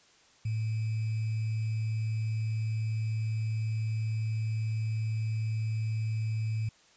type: tone with sample-and-hold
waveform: sine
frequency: 110 Hz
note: A2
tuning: in tune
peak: -28 dBFS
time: 0.45-6.69 s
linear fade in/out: 5 ms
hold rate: 2450 Hz
effects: white hiss -61 dBFS RMS until 6.96 s + resampled to 16000 Hz